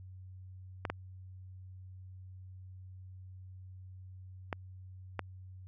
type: clicks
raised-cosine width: 0.5 ms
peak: -19 dBFS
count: 4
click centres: 0.852 / 0.9 / 4.528 / 5.193 s
effects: added 93 Hz sine -47 dBFS peak until 5.67 s